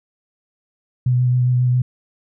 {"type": "tone with vibrato", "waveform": "sine", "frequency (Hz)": 124.9, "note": "B2", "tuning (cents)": 20, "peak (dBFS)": -13, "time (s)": [1.06, 1.82], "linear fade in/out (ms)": 5, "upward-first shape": "sine", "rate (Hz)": 7.4, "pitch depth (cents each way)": 16, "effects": []}